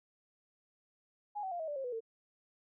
sine tone with pitch steps, 829 / 760.2 / 697.1 / 639.2 / 586.2 / 537.5 / 492.9 / 452 Hz, G#5 / F#5 / F5 / D#5 / D5 / C5 / B4 / A4, -3 / +47 / -3 / +47 / -3 / +47 / -3 / +47 cents, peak -36 dBFS, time 1.35-2.006 s, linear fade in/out 20 ms, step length 82 ms, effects none

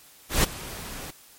pink noise with ADSR envelope, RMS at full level -19 dBFS, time 0.29-1.11 s, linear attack 150 ms, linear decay 7 ms, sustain -18 dB, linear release 9 ms, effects white hiss -52 dBFS RMS until 1.38 s + MP3 64 kbps

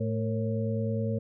harmonic tone with a mistuned harmonic, 110 Hz, A2, in tune, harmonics 1 / 2 / 4 / 5, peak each -29 / -32 / -35 / -36 dBFS, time 0-1.19 s, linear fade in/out 10 ms, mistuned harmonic 4, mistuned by +78 cents, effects none

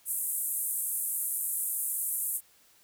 white band-pass noise, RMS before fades -32 dBFS, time 0.05-2.41 s, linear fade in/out 50 ms, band 8400 to 14000 Hz, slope 48 dB/octave, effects white hiss -62 dBFS RMS until 2.83 s

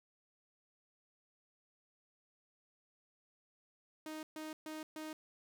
sawtooth tone bursts, 311.1 Hz, D#4, in tune, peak -39 dBFS, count 4, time 4.06-5.13 s, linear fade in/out 2 ms, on 170 ms, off 130 ms, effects none

